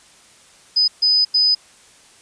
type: tone bursts at uneven times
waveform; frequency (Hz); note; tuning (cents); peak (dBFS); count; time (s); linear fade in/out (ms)
sine; 5000; D#8; +8; -12; 3; 0.76-0.88 / 1.02-1.25 / 1.34-1.55; 10
effects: white hiss -49 dBFS RMS until 2.21 s + resampled to 22050 Hz